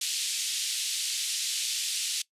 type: band-pass noise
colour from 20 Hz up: pink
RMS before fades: -31 dBFS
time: 0.01-2.22 s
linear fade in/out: 5 ms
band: 3000 to 10000 Hz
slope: 24 dB/octave
effects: noise-tail reverb RT60 0.1 s tail -20 dB re dry + resampled to 32000 Hz

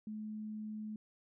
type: tone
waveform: sine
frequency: 214.5 Hz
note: A3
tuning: 44 cents flat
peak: -40 dBFS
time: 0.07-0.96 s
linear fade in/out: 2 ms
effects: none

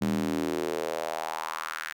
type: tone with high-pass filter sweep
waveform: square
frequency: 40 Hz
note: D#1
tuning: 49 cents sharp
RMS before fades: -31 dBFS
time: 0.01-1.93 s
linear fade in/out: 10 ms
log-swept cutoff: 180 to 1700 Hz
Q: 3.2
effects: none

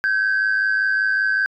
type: tone pair together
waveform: sine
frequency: 1547.8 / 1653 Hz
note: G6 / G#6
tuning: -22 / -9 cents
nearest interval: minor second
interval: 113 cents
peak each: -16 / -21 dBFS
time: 0.04-1.46 s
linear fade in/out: 0 ms
effects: tanh soft clip ceiling -13 dBFS

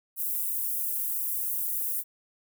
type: high-pass noise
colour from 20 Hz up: pink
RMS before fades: -30 dBFS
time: 0.16-2.04 s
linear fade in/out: 50 ms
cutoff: 12000 Hz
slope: 24 dB/octave
effects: none

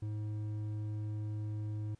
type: tone with hard clipping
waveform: sine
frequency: 106.2 Hz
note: G#2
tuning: 39 cents sharp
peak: -37 dBFS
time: 0.02-1.95 s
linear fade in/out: 5 ms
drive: 6 dB
effects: pink hiss -72 dBFS RMS until 1.99 s + resampled to 22050 Hz

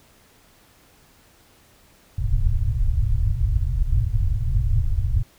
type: low-pass noise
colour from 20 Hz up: pink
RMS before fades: -20 dBFS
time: 2.18-5.23 s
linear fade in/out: 5 ms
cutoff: 130 Hz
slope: 96 dB/octave
effects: pink hiss -55 dBFS RMS until 5.38 s

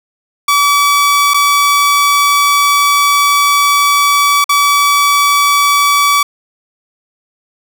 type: tone with dropouts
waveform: sawtooth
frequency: 1146 Hz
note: D6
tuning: 43 cents flat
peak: -4 dBFS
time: 0.48-6.23 s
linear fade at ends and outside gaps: 5 ms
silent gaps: 1.337-1.342 / 4.443-4.492 s
effects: none

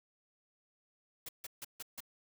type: noise bursts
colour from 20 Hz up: white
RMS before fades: -44 dBFS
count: 5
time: 1.26-2.005 s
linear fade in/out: 5 ms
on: 29 ms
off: 150 ms
effects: none

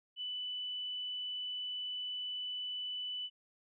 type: tone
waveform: sine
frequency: 2986 Hz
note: F#7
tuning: 15 cents sharp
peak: -37 dBFS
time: 0.16-3.3 s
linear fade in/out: 50 ms
effects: none

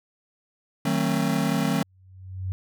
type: chord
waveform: square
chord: D# diminished seventh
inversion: none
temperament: just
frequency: 155.56 / 186.68 / 224 / 268.8 Hz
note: D#3 / F#3 / A3 / C4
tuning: 0 / +16 / +31 / +47 cents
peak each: -28 dBFS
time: 0.85-1.83 s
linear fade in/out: 5 ms
type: tone with exponential growth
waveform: sine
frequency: 93.5 Hz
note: F#2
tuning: 19 cents sharp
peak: -24 dBFS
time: 1.78-2.52 s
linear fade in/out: 0 ms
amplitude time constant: 160 ms
effects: none

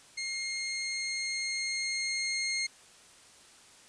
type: tone with level ramp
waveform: 20% pulse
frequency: 2136 Hz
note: C7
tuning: 35 cents sharp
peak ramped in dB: -28 to -24 dBFS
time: 0.17-2.67 s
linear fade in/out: 10 ms
effects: white hiss -56 dBFS RMS until 3.88 s + resampled to 22050 Hz

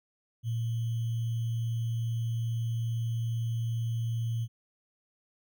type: tone with sample-and-hold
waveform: sine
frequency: 115.3 Hz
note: A#2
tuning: 19 cents flat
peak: -28 dBFS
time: 0.43-4.48 s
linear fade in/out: 50 ms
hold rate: 3150 Hz
effects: none

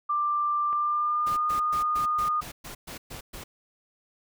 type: tone with pitch glide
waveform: sine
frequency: 1183 to 1224 Hz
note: D6 to D#6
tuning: +12 to -29 cents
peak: -23 dBFS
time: 0.09-2.41 s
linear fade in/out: 10 ms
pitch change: +59 cents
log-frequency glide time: 0.7-1.49 s
type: clicks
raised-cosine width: 0.5 ms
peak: -29 / -33 dBFS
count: 2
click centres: 0.729 / 2.227 s
type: noise bursts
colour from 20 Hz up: pink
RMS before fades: -40 dBFS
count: 10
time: 1.26-3.44 s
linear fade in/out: 10 ms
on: 110 ms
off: 120 ms
effects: none

